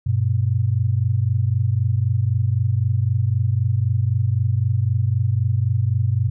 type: tone pair together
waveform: sine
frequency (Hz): 97.82 / 121.7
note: G2 / B2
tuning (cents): -3 / -25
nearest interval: major third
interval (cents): 378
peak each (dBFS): -19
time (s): 0.06-6.3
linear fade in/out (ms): 10
effects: none